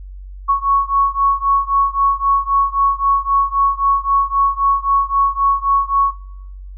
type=beating tone pair; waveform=sine; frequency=1108 / 1111.8 Hz; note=C#6 / C#6; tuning=-1 / +5 cents; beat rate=3.8 Hz; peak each=-15 dBFS; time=0.48-6.12 s; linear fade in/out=20 ms; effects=noise-tail reverb RT60 0.8 s tail -19 dB re dry + added 47 Hz sine -30 dBFS peak until 6.77 s